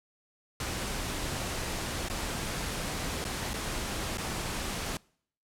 pink noise with dropouts, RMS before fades -34 dBFS, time 0.6-4.97 s, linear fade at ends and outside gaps 2 ms, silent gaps 2.086-2.098 / 3.243-3.25 / 3.534-3.539 / 4.173-4.181 s, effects noise-tail reverb RT60 0.6 s tail -25 dB re dry + low-pass 11000 Hz 12 dB/octave

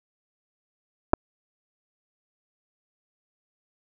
clicks, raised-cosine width 1 ms, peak -4 dBFS, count 2, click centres 1.134 / 1.137 s, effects none

